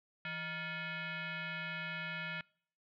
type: tone with frequency modulation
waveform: sine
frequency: 164.81 Hz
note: E3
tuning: in tune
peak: -38 dBFS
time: 0.25-2.41 s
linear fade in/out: 2 ms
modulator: 785 Hz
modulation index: 3.4
effects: noise-tail reverb RT60 0.6 s tail -26 dB re dry